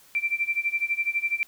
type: tone with tremolo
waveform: sine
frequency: 2349 Hz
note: D7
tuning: in tune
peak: -20 dBFS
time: 0.15-1.43 s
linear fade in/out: 0 ms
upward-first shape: sine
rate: 12 Hz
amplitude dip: 90%
effects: white hiss -55 dBFS RMS until 1.47 s